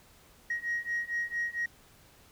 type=beating tone pair; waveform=sine; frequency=1885 / 1889.4 Hz; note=A#6 / A#6; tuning=+19 / +23 cents; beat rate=4.4 Hz; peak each=-33 / -32 dBFS; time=0.5-1.66 s; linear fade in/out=5 ms; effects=tanh soft clip ceiling -25 dBFS + pink hiss -59 dBFS RMS until 2.31 s